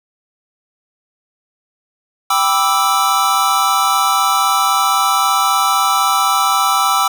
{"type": "chord", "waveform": "square", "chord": "E minor seventh", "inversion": "first", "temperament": "equal", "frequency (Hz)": [784, 987.8, 1174.7, 1318.5], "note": ["G5", "B5", "D6", "E6"], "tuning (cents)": [0, 0, 0, 0], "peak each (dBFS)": [-19, -21, -19, -16], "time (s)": [2.3, 7.08], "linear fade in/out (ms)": 5, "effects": []}